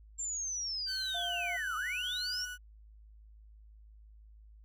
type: linear two-way sweep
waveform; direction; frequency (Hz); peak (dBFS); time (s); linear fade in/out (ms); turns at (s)
sine; down then up; 7420 to 1209 to 5760; -34; 0.18-2.46; 20; 1.76
type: tone with pitch glide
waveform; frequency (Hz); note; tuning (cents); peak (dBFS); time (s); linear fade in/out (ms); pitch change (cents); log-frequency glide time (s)
35% pulse; 1536 to 1474.3; G6 to F#6; -36 to -7; -38; 0.86-2.58; 50; -71; 1.07-1.89
type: tone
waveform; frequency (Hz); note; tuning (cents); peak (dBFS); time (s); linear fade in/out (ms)
sine; 698.5; F5; 0; -38; 1.14-1.57; 10
effects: added 53 Hz sine -53 dBFS peak until 4.64 s